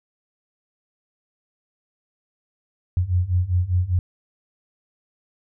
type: beating tone pair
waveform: sine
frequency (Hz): 87.2 / 92.2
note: F2 / F#2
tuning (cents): -2 / -6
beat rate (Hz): 5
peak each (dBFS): -22 / -20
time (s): 2.97-3.99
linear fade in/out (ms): 0
effects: none